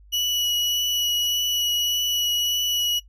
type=tone with vibrato; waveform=35% pulse; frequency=2934 Hz; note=F#7; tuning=15 cents flat; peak=-19 dBFS; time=0.12-3 s; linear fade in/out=20 ms; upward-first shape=triangle; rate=1.7 Hz; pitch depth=14 cents each way; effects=noise-tail reverb RT60 0.1 s tail -19 dB re dry + added 50 Hz sine -47 dBFS peak until 3.08 s